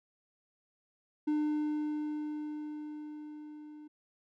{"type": "tone with level ramp", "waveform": "triangle", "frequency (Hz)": 301.2, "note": "D4", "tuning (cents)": 44, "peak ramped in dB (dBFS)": [-25, -45], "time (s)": [1.27, 3.88], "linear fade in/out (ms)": 10, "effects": []}